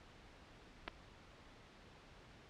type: clicks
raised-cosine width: 0.3 ms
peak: -26 dBFS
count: 2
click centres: 0.878 / 0.881 s
effects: pink hiss -60 dBFS RMS until 2.49 s + low-pass 4000 Hz 12 dB/octave